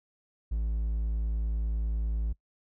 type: tone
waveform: triangle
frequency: 55 Hz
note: A1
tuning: in tune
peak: -25 dBFS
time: 0.51-2.33 s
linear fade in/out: 10 ms
effects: noise-tail reverb RT60 0.1 s tail -21 dB re dry